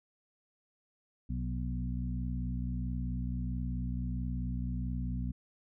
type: harmonic tone with a mistuned harmonic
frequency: 61.5 Hz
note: B1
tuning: 7 cents flat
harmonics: 1 / 2 / 3 / 4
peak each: -35 / -38 / -40 / -41 dBFS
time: 1.29-5.32 s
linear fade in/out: 10 ms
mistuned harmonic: 2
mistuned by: +42 cents
effects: none